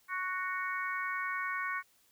harmonic tone, 370 Hz, F#4, in tune, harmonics 3 / 4 / 5 / 6, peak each -37 / -38 / -39 / -40 dBFS, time 0.08-1.83 s, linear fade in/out 50 ms, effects white hiss -68 dBFS RMS until 2.11 s

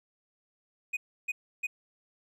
triangle tone bursts, 2489 Hz, D#7, in tune, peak -27 dBFS, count 3, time 0.93-1.67 s, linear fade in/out 10 ms, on 40 ms, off 310 ms, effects none

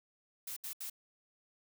blue noise bursts, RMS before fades -42 dBFS, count 3, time 0.47-0.899 s, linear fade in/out 5 ms, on 95 ms, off 72 ms, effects none

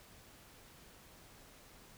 silence, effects pink hiss -59 dBFS RMS until 1.97 s

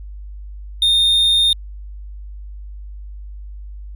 triangle tone, 3658 Hz, A#7, 33 cents flat, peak -10 dBFS, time 0.82-1.53 s, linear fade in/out 2 ms, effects added 50 Hz sine -30 dBFS peak until 3.95 s

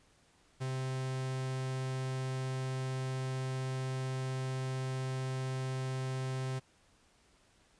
45% pulse tone, 130.81 Hz, C3, in tune, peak -34 dBFS, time 0.6-6.6 s, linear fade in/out 20 ms, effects pink hiss -67 dBFS RMS until 7.79 s + resampled to 22050 Hz

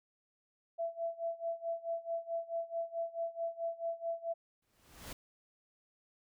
sine tone with tremolo, 669 Hz, E5, 25 cents sharp, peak -32 dBFS, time 0.78-4.34 s, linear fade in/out 20 ms, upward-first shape sine, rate 4.6 Hz, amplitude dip 90%
pink noise with exponential growth, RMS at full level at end -43 dBFS, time 4.62-5.13 s, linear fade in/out 5 ms, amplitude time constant 110 ms
effects none

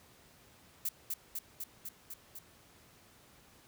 violet noise with echo, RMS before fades -34 dBFS, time 0.85-0.89 s, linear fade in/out 5 ms, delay 250 ms, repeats 6, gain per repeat -2 dB, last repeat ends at 2.39 s, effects pink hiss -61 dBFS RMS until 3.67 s + high-pass 60 Hz 12 dB/octave

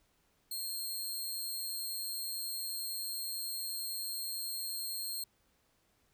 15% pulse tone, 4227 Hz, C8, 17 cents sharp, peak -30 dBFS, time 0.51-5.24 s, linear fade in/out 5 ms, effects pink hiss -73 dBFS RMS until 6.13 s

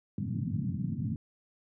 pink band-pass noise, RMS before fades -33 dBFS, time 0.18-1.16 s, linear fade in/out 2 ms, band 100 to 250 Hz, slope 48 dB/octave, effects none

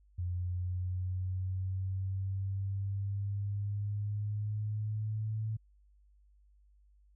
sine exponential sweep, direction up, 88.6 to 109.9 Hz, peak -32 dBFS, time 0.18-5.57 s, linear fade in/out 10 ms, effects added 50 Hz sine -61 dBFS peak until 7.15 s

